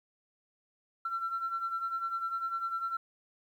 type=beating tone pair; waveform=sine; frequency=1344 / 1354 Hz; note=E6 / E6; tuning=+33 / +46 cents; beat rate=10 Hz; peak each=-38 / -32 dBFS; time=1.05-2.97 s; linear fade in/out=5 ms; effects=tanh soft clip ceiling -26 dBFS + 11-bit